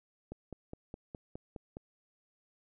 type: click train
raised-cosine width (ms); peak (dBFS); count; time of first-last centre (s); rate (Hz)
2; -29; 8; 0.32-1.769; 4.83
effects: none